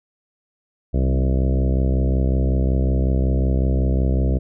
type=harmonic tone with a mistuned harmonic; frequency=65.41 Hz; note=C2; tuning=in tune; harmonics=1 / 2 / 3 / 4 / 5 / 6 / 7 / 8 / 9 / 10; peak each=-17 / -23 / -27 / -29 / -31 / -33 / -34 / -35 / -36 / -37 dBFS; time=0.93-4.39 s; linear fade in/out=20 ms; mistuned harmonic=3; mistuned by=-20 cents; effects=none